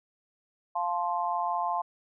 sine chord, F major, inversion none, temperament just, 698.5 / 873.1 / 1047.7 Hz, F5 / A5 / C6, 0 / -14 / +2 cents, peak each -31 dBFS, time 0.75-1.82 s, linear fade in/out 10 ms, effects none

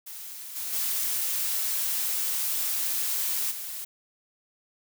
blue noise with level steps, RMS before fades -40 / -33 / -28 / -36 dBFS, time 0.06-3.85 s, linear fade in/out 10 ms, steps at 0.55 / 0.72 / 3.5 s, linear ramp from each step 20 ms, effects none

